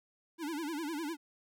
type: tone with vibrato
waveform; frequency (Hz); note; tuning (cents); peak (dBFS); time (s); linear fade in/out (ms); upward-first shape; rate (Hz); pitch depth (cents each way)
square; 311.1; D#4; 0; -36; 0.38-1.17; 50; sine; 9.9; 160
effects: none